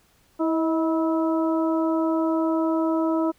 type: harmonic tone with a mistuned harmonic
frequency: 324.9 Hz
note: E4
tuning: 25 cents flat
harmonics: 1 / 2 / 3 / 4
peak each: -21 / -27 / -31 / -33 dBFS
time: 0.39-3.32 s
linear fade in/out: 20 ms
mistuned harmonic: 2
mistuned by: -36 cents
effects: pink hiss -61 dBFS RMS until 3.38 s